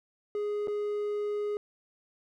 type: tone with dropouts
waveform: triangle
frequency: 415.3 Hz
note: G#4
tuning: in tune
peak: -27 dBFS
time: 0.35-1.57 s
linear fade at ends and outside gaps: 1 ms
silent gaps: 0.673-0.681 s
effects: none